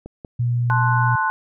clicks, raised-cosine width 2 ms, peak -21 dBFS, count 2, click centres 0.06 / 0.248 s
sine tone, 120.5 Hz, B2, 42 cents flat, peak -17 dBFS, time 0.39-1.16 s, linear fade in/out 10 ms
sine chord, F# diminished, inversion first, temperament equal, 880 / 1046.5 / 1480 Hz, A5 / C6 / F#6, 0 / 0 / 0 cents, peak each -22 dBFS, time 0.7-1.3 s, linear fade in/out 0 ms
effects none

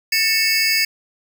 square tone cluster, 1786 / 2206 / 2653 / 4717 / 5020 Hz, A6 / C#7 / E7 / D8 / D#8, +25 / -9 / +10 / +7 / +15 cents, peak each -26 / -20 / -25 / -24 / -21 dBFS, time 0.12-0.85 s, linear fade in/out 5 ms, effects none

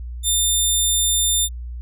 10% pulse tone, 3600 Hz, A7, 39 cents sharp, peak -8 dBFS, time 0.23-1.49 s, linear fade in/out 50 ms, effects added 60 Hz sine -28 dBFS peak until 1.81 s + resampled to 32000 Hz

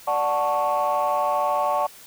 sine chord, D major seventh, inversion none, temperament equal, 587.3 / 740 / 880 / 1108.7 Hz, D5 / F#5 / A5 / C#6, 0 / 0 / 0 / 0 cents, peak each -24 dBFS, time 0.07-1.87 s, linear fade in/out 10 ms, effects tanh soft clip ceiling -14 dBFS + white hiss -46 dBFS RMS until 2.06 s

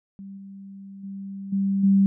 sine tone with level steps, 196 Hz, G3, in tune, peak -36 / -38 / -32 / -20 / -14 dBFS, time 0.19-2.06 s, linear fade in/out 0 ms, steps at 0.37 / 1.03 / 1.52 / 1.83 s, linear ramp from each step 10 ms, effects none

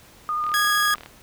sine tone with vibrato, 1221 Hz, D#6, 33 cents flat, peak -22 dBFS, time 0.29-0.95 s, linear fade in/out 0 ms, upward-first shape square, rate 13 Hz, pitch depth 11 cents each way
click train, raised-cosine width 0.3 ms, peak -23 dBFS, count 25, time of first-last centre 0.44-1.06 s, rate 38.7 Hz
sawtooth tone, 1661.2 Hz, G#6, in tune, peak -16 dBFS, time 0.54-0.94 s, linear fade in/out 0 ms
effects pink hiss -50 dBFS RMS until 1.22 s

